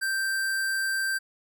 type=tone; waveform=square; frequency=1568 Hz; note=G6; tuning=in tune; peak=-26 dBFS; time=0.01-1.19 s; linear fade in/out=20 ms; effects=none